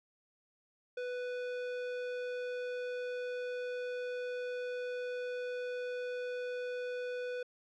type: tone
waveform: square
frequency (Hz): 495.4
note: B4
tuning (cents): +5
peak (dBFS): -37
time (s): 0.97-7.43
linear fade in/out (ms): 5
effects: low-pass 3000 Hz 12 dB/octave